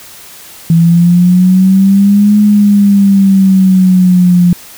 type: exponential two-way sweep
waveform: sine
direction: up then down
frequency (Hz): 164.81 to 209.6 to 175.3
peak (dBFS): -3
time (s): 0.7-4.53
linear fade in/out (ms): 2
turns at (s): 2.38
effects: white hiss -33 dBFS RMS until 4.77 s